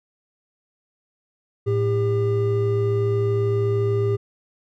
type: tone pair together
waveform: triangle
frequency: 110.8 / 400.4 Hz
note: A2 / G4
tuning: +13 / +37 cents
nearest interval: octave + minor seventh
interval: 2224 cents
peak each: -19 dBFS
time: 1.66-4.17 s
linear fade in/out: 20 ms
effects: none